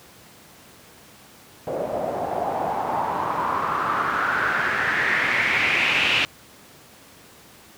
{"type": "noise with low-pass filter sweep", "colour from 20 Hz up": "white", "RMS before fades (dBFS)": -23, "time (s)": [1.67, 6.25], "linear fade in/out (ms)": 0, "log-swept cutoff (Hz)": [560, 2800], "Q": 4.8, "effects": ["pink hiss -48 dBFS RMS until 7.77 s", "high-pass 100 Hz 12 dB/octave"]}